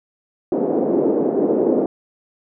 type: band-pass noise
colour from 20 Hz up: white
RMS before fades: -18 dBFS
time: 0.52-1.86 s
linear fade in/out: 2 ms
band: 250 to 460 Hz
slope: 24 dB/octave
effects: none